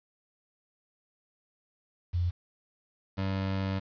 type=tone pair in turn; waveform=sine / 25% pulse; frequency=87.7 / 96.37 Hz; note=F2 / G2; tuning=+8 / -29 cents; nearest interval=major second; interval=163 cents; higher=second; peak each=-25 dBFS; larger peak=neither; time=2.13-2.31 / 3.17-3.8 s; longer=second; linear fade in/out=20 ms; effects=resampled to 11025 Hz + 9-bit